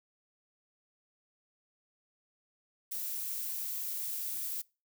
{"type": "noise", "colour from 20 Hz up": "violet", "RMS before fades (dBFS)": -37, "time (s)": [2.91, 4.62], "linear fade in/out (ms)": 10, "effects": ["noise-tail reverb RT60 0.3 s tail -24 dB re dry"]}